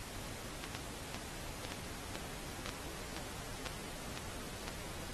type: two click trains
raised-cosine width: 0.2 ms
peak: -21 / -22 dBFS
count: 4 / 9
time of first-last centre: 0.75-3.663 / 0.64-4.68 s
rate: 1.03 / 1.98 Hz
effects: pink hiss -47 dBFS RMS until 5.13 s + AAC 32 kbps